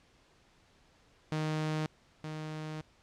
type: tone pair in turn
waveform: sawtooth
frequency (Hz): 155.2 / 155.2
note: D#3 / D#3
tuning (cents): -4 / -4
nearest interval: unison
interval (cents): 0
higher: neither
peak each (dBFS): -27 / -34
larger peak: first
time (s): 1.32-1.86 / 2.24-2.81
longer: second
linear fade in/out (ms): 0
effects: pink hiss -65 dBFS RMS until 3.02 s + low-pass 6000 Hz 12 dB/octave